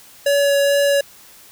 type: tone with vibrato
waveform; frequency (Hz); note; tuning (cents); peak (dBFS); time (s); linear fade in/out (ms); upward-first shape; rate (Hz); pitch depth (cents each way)
square; 565; C#5; +33; -14; 0.26-1.01; 5; sine; 2.3; 8
effects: white hiss -45 dBFS RMS until 1.51 s